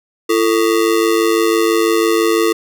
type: ring-modulated tone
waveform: square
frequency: 392 Hz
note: G4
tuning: in tune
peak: -9 dBFS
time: 0.29-2.53 s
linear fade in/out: 10 ms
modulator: 53 Hz
effects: none